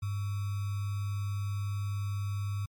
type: tone with sample-and-hold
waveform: sine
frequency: 100.6 Hz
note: G2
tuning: 45 cents sharp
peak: -30 dBFS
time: 0.02-2.66 s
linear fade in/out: 10 ms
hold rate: 1225 Hz
effects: MP3 96 kbps